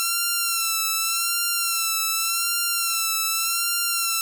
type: tone with vibrato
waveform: 5% pulse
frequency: 1352 Hz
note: E6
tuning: 43 cents sharp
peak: -10 dBFS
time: 0-4.21 s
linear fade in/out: 0 ms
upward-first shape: sine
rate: 0.86 Hz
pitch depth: 47 cents each way
effects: none